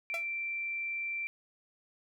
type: tone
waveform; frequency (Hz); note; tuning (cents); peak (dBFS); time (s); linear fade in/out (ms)
sine; 2349; D7; 0; -33; 0.1-1.27; 0
type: tone with exponential decay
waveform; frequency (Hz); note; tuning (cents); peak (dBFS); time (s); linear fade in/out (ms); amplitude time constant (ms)
sawtooth; 672; E5; +33; -31; 0.14-0.27; 1; 27
effects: none